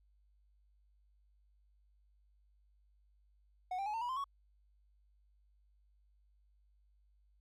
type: tone with pitch steps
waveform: triangle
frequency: 735 / 787.8 / 844.3 / 904.9 / 969.8 / 1039.4 / 1114.1 Hz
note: F#5 / G5 / G#5 / A5 / B5 / C6 / C#6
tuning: -12 / +8 / +28 / +48 / -32 / -12 / +8 cents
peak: -34 dBFS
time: 3.71-4.242 s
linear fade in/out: 5 ms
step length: 76 ms
effects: added 50 Hz sine -67 dBFS peak until 7.4 s